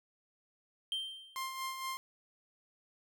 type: tone with exponential decay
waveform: triangle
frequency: 3144 Hz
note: G7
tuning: 4 cents sharp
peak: -30 dBFS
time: 0.92-1.57 s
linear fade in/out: 1 ms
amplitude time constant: 140 ms
type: tone with tremolo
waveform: sawtooth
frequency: 1055 Hz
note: C6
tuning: 14 cents sharp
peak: -32 dBFS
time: 1.36-1.97 s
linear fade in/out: 0 ms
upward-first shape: sine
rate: 4.3 Hz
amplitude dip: 50%
effects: none